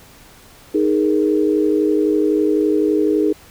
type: chord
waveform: sine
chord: D# suspended fourth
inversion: none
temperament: just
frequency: 311.1 / 414.8 / 466.7 Hz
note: D#4 / G#4 / A#4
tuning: 0 / -2 / +2 cents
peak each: -16 / -17 / -22 dBFS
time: 0.74-3.33 s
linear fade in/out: 10 ms
effects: pink hiss -45 dBFS RMS until 3.5 s